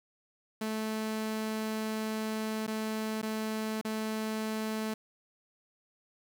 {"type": "tone with dropouts", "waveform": "sawtooth", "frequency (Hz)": 218.2, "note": "A3", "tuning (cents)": -14, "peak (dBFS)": -28, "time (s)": [0.61, 4.94], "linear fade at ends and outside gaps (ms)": 5, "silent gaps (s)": [[2.667, 2.677], [3.217, 3.228], [3.814, 3.848]], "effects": ["9-bit"]}